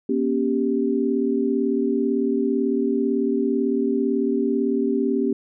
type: chord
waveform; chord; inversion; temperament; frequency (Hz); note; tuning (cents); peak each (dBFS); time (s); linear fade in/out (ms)
sine; G diminished; first; equal with one note detuned; 239.2 / 277.2 / 392; Bb3 / Db4 / G4; +45 / 0 / 0; -23; 0.09-5.33; 5
effects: none